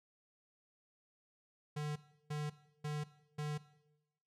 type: tone bursts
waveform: square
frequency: 149.5 Hz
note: D3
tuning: 31 cents sharp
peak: -38 dBFS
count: 4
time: 1.76-3.58 s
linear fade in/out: 10 ms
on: 200 ms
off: 340 ms
effects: noise-tail reverb RT60 0.9 s tail -17 dB re dry + low-pass 9000 Hz 12 dB/octave